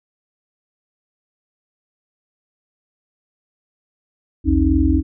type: tone cluster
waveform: sine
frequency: 61 / 82.6 / 270.2 / 313.4 Hz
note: B1 / E2 / C#4 / D#4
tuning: -21 / +4 / -44 / +13 cents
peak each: -18 dBFS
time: 4.44-5.03 s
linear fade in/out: 50 ms
effects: none